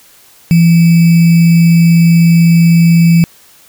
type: tone with sample-and-hold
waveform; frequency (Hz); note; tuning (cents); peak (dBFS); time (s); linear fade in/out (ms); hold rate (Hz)
sine; 168; E3; +33; -3; 0.51-3.24; 0; 2450
effects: white hiss -43 dBFS RMS until 3.68 s